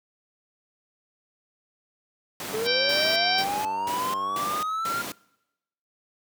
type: noise bursts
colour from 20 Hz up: pink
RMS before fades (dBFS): -33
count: 6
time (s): 2.4-5.12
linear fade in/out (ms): 2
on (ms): 270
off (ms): 220
type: click train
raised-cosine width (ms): 1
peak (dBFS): -24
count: 204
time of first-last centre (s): 2.49-4.576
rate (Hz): 97.3
type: linear sweep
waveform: triangle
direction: up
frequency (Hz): 422.6 to 1403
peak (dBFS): -24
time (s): 2.53-5.02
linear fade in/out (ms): 10
type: harmonic tone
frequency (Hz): 779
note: G5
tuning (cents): -11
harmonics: 2 / 3 / 4 / 5 / 6 / 7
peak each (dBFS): -29 / -29 / -29 / -29 / -29 / -29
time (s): 2.64-3.45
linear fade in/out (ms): 50
effects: noise-tail reverb RT60 0.9 s tail -24 dB re dry + high-pass 200 Hz 12 dB/octave